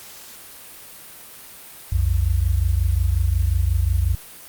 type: tone pair together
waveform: sine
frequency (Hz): 61.74 / 87.31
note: B1 / F2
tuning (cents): 0 / 0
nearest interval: tritone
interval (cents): 600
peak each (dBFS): -19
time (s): 1.92-4.15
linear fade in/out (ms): 5
effects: white hiss -41 dBFS RMS until 4.48 s + Opus 48 kbps